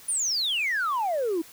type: exponential sweep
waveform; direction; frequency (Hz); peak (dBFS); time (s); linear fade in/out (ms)
sine; down; 9820 to 311.1; -22; 0.08-1.42; 10
effects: tanh soft clip ceiling -21 dBFS + white hiss -49 dBFS RMS until 1.52 s